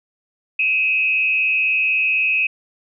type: tone with frequency modulation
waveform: sine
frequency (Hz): 2554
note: D#7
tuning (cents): +45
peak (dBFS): -15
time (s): 0.59-2.47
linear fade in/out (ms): 5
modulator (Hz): 140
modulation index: 0.63
effects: none